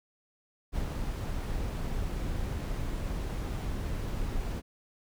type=noise with ADSR envelope; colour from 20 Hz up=brown; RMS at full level=-31 dBFS; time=0.72-4.62 s; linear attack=45 ms; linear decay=78 ms; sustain=-2 dB; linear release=39 ms; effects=none